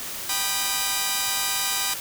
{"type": "chord", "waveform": "5% pulse", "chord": "G augmented", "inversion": "none", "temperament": "just", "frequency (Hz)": [784, 980, 1225], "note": ["G5", "B5", "D#6"], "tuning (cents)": [0, -14, -27], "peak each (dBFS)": -17, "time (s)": [0.29, 1.94], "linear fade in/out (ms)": 5, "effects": ["white hiss -33 dBFS RMS until 2 s"]}